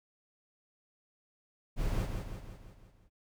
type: noise with echo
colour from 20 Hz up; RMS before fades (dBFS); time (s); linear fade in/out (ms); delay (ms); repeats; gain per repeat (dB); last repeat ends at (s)
brown; -31; 1.76-2.08; 50; 170; 6; -5; 3.1
effects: none